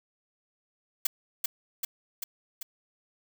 blue noise with echo, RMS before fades -25 dBFS, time 1.05-1.07 s, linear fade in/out 5 ms, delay 390 ms, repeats 4, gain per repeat -3 dB, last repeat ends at 2.63 s, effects none

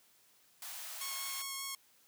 white high-pass noise, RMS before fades -45 dBFS, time 0.62-1.42 s, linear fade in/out 2 ms, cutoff 620 Hz, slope 96 dB/octave
5% pulse tone with vibrato, 1091 Hz, C#6, 28 cents flat, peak -27 dBFS, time 1.01-1.75 s, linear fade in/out 2 ms, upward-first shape triangle, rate 5.1 Hz, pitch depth 12 cents each way
effects white hiss -67 dBFS RMS until 2.07 s + high-pass 100 Hz 12 dB/octave

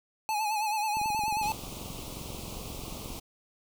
square tone with vibrato, 853 Hz, G#5, 46 cents sharp, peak -28 dBFS, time 0.29-1.52 s, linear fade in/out 0 ms, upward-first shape sine, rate 9.3 Hz, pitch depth 59 cents each way
click train, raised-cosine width 3 ms, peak -30 dBFS, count 49, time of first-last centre 0.97-3.103 s, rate 22.5 Hz
pink band-stop noise, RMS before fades -41 dBFS, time 1.42-3.2 s, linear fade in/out 10 ms, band 1200 to 2400 Hz, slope 48 dB/octave
effects none

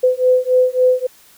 sine beating tone pair, 505 / 508.6 Hz, B4 / C5, +39 / -49 cents, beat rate 3.6 Hz, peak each -14 dBFS, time 0.03-1.07 s, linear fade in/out 10 ms, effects white hiss -48 dBFS RMS until 1.37 s

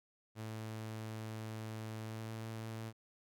sawtooth tone with pitch glide, 110 to 111.79 Hz, A2 to A2, 0 to +28 cents, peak -38 dBFS, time 0.35-2.93 s, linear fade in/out 50 ms, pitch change +28 cents, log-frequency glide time 2.05-2.32 s, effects none

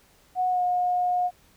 sine tone with pitch glide, 734 to 719.3 Hz, F#5 to F#5, -14 to -49 cents, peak -21 dBFS, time 0.35-1.31 s, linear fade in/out 50 ms, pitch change -35 cents, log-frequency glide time 0.49-0.62 s, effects pink hiss -59 dBFS RMS until 1.56 s

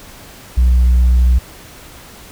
sine tone with tanh clipping, 61.74 Hz, B1, in tune, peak -8 dBFS, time 0.57-1.39 s, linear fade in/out 10 ms, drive 1 dB, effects pink hiss -38 dBFS RMS until 2.31 s

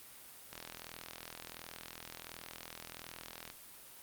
click train, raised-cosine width 0.2 ms, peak -27 dBFS, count 124, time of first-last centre 0.53-3.501 s, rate 41.4 Hz, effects white hiss -54 dBFS RMS until 4.02 s + Opus 32 kbps

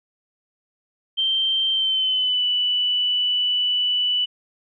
sine tone with pitch glide, 3136 to 2970 Hz, G7 to F#7, 0 to +6 cents, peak -18 dBFS, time 1.17-4.26 s, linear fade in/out 20 ms, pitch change -94 cents, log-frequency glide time 1.72-2.45 s, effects none

